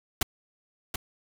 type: noise with echo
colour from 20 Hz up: pink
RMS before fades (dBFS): -24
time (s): 0.21-0.23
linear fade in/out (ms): 5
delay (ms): 730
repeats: 1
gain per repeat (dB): -7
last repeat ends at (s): 0.96
effects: none